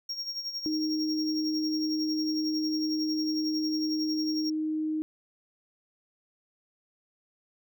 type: tone with tremolo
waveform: triangle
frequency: 5570 Hz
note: F8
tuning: 5 cents flat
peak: -29 dBFS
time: 0.09-4.5 s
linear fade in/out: 5 ms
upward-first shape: sine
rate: 11 Hz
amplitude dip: 65%
type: tone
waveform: sine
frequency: 311.1 Hz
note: D#4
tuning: in tune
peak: -27 dBFS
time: 0.66-5.02 s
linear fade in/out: 0 ms
effects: none